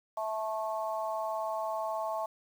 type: harmonic tone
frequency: 218.4 Hz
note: A3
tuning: 13 cents flat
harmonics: 3 / 4 / 5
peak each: -34 / -36 / -38 dBFS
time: 0.17-2.26 s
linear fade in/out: 5 ms
effects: 9-bit